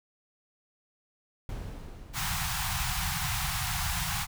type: noise with exponential decay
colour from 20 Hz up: brown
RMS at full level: -34 dBFS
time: 1.49-3.7 s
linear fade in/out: 1 ms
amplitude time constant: 480 ms
type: band-stop noise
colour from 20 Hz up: pink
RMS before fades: -31 dBFS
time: 2.13-4.27 s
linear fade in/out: 50 ms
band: 180 to 720 Hz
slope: 96 dB/octave
effects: none